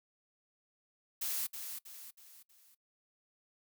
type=noise with echo; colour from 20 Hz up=blue; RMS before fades=-36 dBFS; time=1.21-1.47 s; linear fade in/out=10 ms; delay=320 ms; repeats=4; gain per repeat=-7 dB; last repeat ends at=2.75 s; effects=noise-tail reverb RT60 0.1 s tail -20 dB re dry